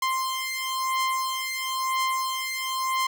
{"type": "beating tone pair", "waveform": "sawtooth", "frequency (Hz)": [1046.5, 1047.5], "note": ["C6", "C6"], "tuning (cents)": [0, 2], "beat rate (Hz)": 1, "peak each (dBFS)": [-25, -24], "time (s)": [0.02, 3.07], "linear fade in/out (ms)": 5, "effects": []}